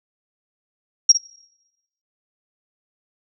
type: tone with echo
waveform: sine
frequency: 5620 Hz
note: F8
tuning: 10 cents sharp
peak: -6 dBFS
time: 1.09-1.12 s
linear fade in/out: 5 ms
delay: 55 ms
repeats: 1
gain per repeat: -12 dB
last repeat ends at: 1.175 s
effects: noise-tail reverb RT60 0.9 s tail -20 dB re dry